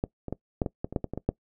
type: clicks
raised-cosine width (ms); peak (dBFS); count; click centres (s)
2; -13 / -21 / -17 / -11 / -16 / -16 / -23 / -12 / -17 / -19 / -19 / -10; 12; 0.039 / 0.283 / 0.326 / 0.618 / 0.662 / 0.845 / 0.926 / 0.962 / 1.043 / 1.136 / 1.176 / 1.29
effects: noise-tail reverb RT60 0.1 s tail -21 dB re dry